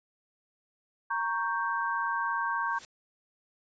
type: chord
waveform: sine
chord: G diminished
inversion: first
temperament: equal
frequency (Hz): 932.3 / 1108.7 / 1568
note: Bb5 / Db6 / G6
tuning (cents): 0 / 0 / 0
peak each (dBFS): -32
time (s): 1.1-2.79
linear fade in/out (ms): 10
type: noise with exponential growth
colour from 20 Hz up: white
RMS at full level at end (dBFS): -43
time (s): 2.59-2.85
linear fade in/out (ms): 1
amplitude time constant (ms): 55
effects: resampled to 16000 Hz